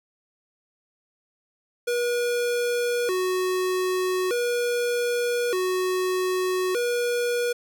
square tone with vibrato, 421.8 Hz, G#4, 27 cents sharp, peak -23 dBFS, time 1.87-7.53 s, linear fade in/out 10 ms, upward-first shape square, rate 0.41 Hz, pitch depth 230 cents each way, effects 10-bit

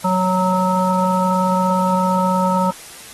harmonic tone, 185 Hz, F#3, in tune, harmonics 1 / 3 / 5 / 7, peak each -18 / -22 / -18 / -23 dBFS, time 0.04-2.71 s, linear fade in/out 10 ms, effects white hiss -38 dBFS RMS until 3.13 s + AAC 32 kbps

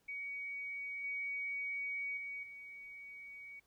sine tone with level steps, 2252 Hz, C#7, 27 cents sharp, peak -40 / -37 / -41 / -48 dBFS, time 0.08-3.6 s, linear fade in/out 10 ms, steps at 1.04 / 2.17 / 2.43 s, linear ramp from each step 2 ms, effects pink hiss -75 dBFS RMS until 3.66 s

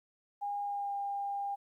sine tone with pitch glide, 813 to 802.3 Hz, G#5 to G5, -37 to +40 cents, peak -33 dBFS, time 0.41-1.56 s, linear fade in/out 20 ms, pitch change -23 cents, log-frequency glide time 0.62-0.94 s, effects 12-bit

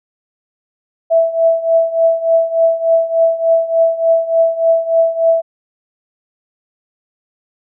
sine tone with tremolo, 659.3 Hz, E5, in tune, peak -6 dBFS, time 1.1-5.42 s, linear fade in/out 20 ms, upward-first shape triangle, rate 3.4 Hz, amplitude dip 85%, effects none

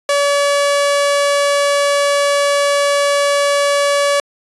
sawtooth tone, 570 Hz, C#5, 48 cents sharp, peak -8 dBFS, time 0.09-4.2 s, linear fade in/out 2 ms, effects resampled to 24000 Hz

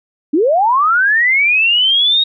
sine linear sweep, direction up, 270 to 3780 Hz, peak -9 dBFS, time 0.33-2.24 s, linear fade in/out 10 ms, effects none

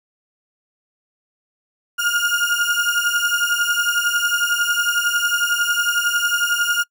35% pulse beating tone pair, 1415 / 1426 Hz, F6 / F6, +22 / +36 cents, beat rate 11 Hz, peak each -18 dBFS, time 1.98-6.84 s, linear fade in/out 20 ms, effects noise-tail reverb RT60 0.1 s tail -26 dB re dry

